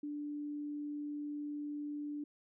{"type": "tone", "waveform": "sine", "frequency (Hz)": 293.7, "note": "D4", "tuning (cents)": 0, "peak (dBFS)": -38, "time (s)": [0.03, 2.24], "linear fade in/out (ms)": 5, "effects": []}